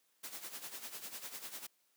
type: noise with tremolo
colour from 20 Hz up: white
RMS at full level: -44 dBFS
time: 0.23-1.67 s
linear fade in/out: 10 ms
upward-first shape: sine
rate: 10 Hz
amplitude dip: 70%
effects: white hiss -75 dBFS RMS until 1.96 s + high-pass 200 Hz 12 dB/octave